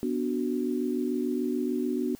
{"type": "chord", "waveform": "sine", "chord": "B minor", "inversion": "none", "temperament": "equal", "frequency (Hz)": [246.9, 293.7, 370], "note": ["B3", "D4", "F#4"], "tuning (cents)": [0, 0, 0], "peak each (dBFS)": [-29, -31, -31], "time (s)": [0.03, 2.15], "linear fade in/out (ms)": 0, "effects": ["white hiss -55 dBFS RMS until 2.19 s"]}